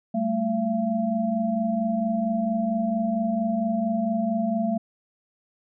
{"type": "tone cluster", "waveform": "sine", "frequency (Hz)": [197.8, 222.2, 678], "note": ["G3", "A3", "E5"], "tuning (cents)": [16, 17, 49], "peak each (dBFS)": [-29, -24, -27], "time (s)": [0.14, 4.78], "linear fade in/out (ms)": 10, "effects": []}